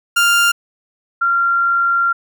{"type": "tone pair in turn", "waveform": ["30% pulse", "sine"], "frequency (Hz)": [1396.9, 1380.9], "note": ["F6", "F6"], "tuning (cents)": [0, -20], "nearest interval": "unison", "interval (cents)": 20, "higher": "first", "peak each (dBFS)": [-8, -12], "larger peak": "first", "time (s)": [[0.16, 0.52], [1.21, 2.13]], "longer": "second", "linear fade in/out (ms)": 10, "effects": []}